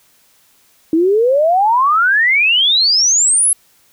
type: exponential sweep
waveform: sine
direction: up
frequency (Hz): 311.1 to 11175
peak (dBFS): -9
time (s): 0.93-3.53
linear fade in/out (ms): 2
effects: white hiss -53 dBFS RMS until 3.92 s